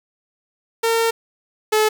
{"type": "tone pair in turn", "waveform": "sawtooth", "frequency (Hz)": [456.4, 430.8], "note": ["A#4", "A4"], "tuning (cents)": [-37, -37], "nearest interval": "minor second", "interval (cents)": 100, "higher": "first", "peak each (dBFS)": [-12, -10], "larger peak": "second", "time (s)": [[0.83, 1.11], [1.72, 1.89]], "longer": "first", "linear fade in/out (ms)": 10, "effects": ["7-bit"]}